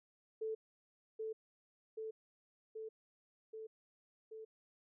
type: tone with echo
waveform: sine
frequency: 440 Hz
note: A4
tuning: in tune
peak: -37 dBFS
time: 0.41-0.55 s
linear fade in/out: 10 ms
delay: 780 ms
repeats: 5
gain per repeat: -2 dB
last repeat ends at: 4.45 s
effects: none